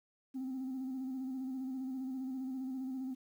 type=tone with vibrato; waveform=sine; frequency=261 Hz; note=C4; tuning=4 cents flat; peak=-35 dBFS; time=0.34-3.15 s; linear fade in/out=20 ms; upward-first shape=square; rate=15 Hz; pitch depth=33 cents each way; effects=tanh soft clip ceiling -35 dBFS + 11-bit

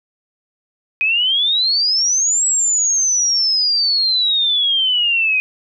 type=exponential two-way sweep; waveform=sine; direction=up then down; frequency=2489 to 7790 to 2489 Hz; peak=-13 dBFS; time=1.01-5.4 s; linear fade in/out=0 ms; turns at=2.46 s; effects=none

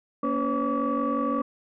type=tone cluster; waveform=sine; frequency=235.3 / 281.1 / 508 / 559 / 1146 Hz; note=A#3 / C#4 / B4 / C#5 / D6; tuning=+16 / +24 / +49 / +14 / -43 cents; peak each=-29 / -27 / -31 / -32 / -27 dBFS; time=0.23-1.42 s; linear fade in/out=5 ms; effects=tanh soft clip ceiling -17 dBFS

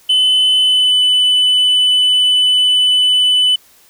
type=tone with pitch glide; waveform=sine; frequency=3023 to 2997 Hz; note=F#7 to F#7; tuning=+36 to +22 cents; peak=-6 dBFS; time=0.09-3.56 s; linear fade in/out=10 ms; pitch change=-14 cents; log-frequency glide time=0.61-1.01 s; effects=tanh soft clip ceiling -8 dBFS + white hiss -48 dBFS RMS until 3.89 s

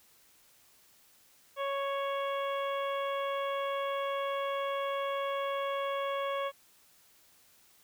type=harmonic tone; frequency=554.4 Hz; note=C#5; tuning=in tune; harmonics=1 / 2 / 3 / 4 / 5 / 6; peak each=-33 / -35 / -45 / -45 / -48 / -46 dBFS; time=1.56-6.52 s; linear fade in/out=50 ms; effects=white hiss -63 dBFS RMS until 7.83 s

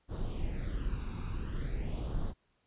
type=noise with flanger; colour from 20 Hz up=brown; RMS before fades=-35 dBFS; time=0.08-2.34 s; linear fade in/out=50 ms; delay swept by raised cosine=0.21 to 0.81 ms; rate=0.46 Hz; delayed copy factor=+0.7; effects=pink hiss -75 dBFS RMS until 2.66 s + resampled to 8000 Hz

